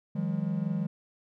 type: tone cluster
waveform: triangle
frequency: 157.9 / 179 / 204.1 Hz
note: D#3 / F3 / G#3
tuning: +26 / +43 / -30 cents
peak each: -30 dBFS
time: 0.15-0.87 s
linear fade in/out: 10 ms
effects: none